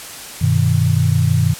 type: chord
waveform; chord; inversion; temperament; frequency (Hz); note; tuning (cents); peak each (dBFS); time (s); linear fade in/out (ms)
sine; G augmented; none; equal with one note detuned; 96.99 / 123.47 / 155.56; G2 / B2 / D#3; -18 / 0 / 0; -16; 0.41-1.54; 10
effects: white hiss -32 dBFS RMS until 1.59 s + low-pass 12000 Hz 12 dB/octave